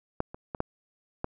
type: clicks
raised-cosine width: 1 ms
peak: -13 / -26 / -20 / -13 / -16 dBFS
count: 5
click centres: 0.204 / 0.345 / 0.548 / 0.604 / 1.244 s
effects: none